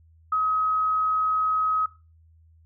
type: tone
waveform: sine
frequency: 1270 Hz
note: D#6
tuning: 35 cents sharp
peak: -20 dBFS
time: 0.32-1.86 s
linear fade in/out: 5 ms
effects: noise-tail reverb RT60 0.3 s tail -17 dB re dry + added 81 Hz sine -53 dBFS peak until 2.65 s